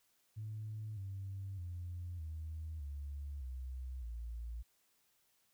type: tone with pitch steps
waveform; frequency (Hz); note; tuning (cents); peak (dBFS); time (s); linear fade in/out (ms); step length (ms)
sine; 107.8 / 97.15 / 87.56 / 78.91 / 71.12 / 64.1 / 57.77; A2 / G2 / F2 / D#2 / C#2 / C2 / A#1; -35 / -15 / +5 / +25 / +45 / -35 / -15; -40; 0.36-4.63; 20; 610
effects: tanh soft clip ceiling -36 dBFS + white hiss -75 dBFS RMS until 5.53 s